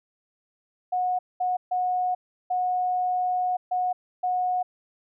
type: tone bursts at uneven times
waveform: sine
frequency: 729 Hz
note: F#5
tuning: 26 cents flat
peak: -22 dBFS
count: 6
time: 0.92-1.19 / 1.4-1.57 / 1.71-2.15 / 2.5-3.57 / 3.71-3.93 / 4.23-4.63 s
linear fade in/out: 10 ms
effects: none